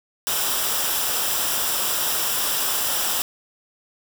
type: noise with comb filter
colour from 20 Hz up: white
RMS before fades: -23 dBFS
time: 0.27-3.22 s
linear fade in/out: 0 ms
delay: 0.46 ms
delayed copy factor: -0.55
effects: none